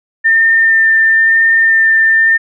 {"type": "tone with vibrato", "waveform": "sine", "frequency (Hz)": 1802, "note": "A6", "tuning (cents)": 41, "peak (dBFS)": -6, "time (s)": [0.24, 2.38], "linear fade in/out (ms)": 20, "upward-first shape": "sine", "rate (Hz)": 1, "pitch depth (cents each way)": 10, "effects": []}